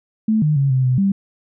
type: tone with pitch steps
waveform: sine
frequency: 218.4 / 151.7 / 138.3 / 130.3 / 127.3 / 196.4 Hz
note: A3 / D#3 / C#3 / C3 / C3 / G3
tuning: -13 / -44 / -4 / -7 / -47 / +4 cents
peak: -13 dBFS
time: 0.28-1.12 s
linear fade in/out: 5 ms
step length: 140 ms
effects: none